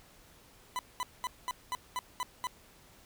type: tone bursts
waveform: 40% pulse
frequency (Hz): 1000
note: B5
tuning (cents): +21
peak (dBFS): -31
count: 8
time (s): 0.76-2.47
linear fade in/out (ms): 0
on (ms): 30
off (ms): 210
effects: pink hiss -59 dBFS RMS until 3.05 s